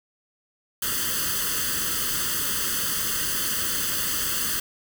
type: noise with comb filter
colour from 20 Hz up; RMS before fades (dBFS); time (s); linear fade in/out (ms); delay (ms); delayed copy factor
white; -26; 0.82-4.6; 5; 0.64; +0.95
effects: none